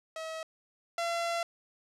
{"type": "tone pair in turn", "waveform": "sawtooth", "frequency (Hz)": [642, 680.2], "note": ["E5", "F5"], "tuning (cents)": [-46, -46], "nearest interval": "minor second", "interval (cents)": 100, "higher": "second", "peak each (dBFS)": [-33, -26], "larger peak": "second", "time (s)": [[0.16, 0.43], [0.98, 1.43]], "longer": "second", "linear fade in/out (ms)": 2, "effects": ["low-pass 8000 Hz 12 dB/octave"]}